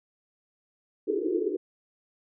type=band-pass noise; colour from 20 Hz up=pink; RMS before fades=-28 dBFS; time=1.07-1.57 s; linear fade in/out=10 ms; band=310 to 450 Hz; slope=96 dB/octave; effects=none